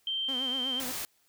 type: tone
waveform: sine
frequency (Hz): 3136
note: G7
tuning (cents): 0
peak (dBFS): -29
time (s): 0.07-0.8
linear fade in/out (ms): 2
type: tone with vibrato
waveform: sawtooth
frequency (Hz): 257.5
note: C4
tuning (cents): -28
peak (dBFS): -34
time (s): 0.28-0.92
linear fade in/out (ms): 10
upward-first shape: triangle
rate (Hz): 8.1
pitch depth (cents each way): 110
type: noise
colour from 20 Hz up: white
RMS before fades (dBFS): -36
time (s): 0.8-1.05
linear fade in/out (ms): 0
effects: white hiss -69 dBFS RMS until 1.28 s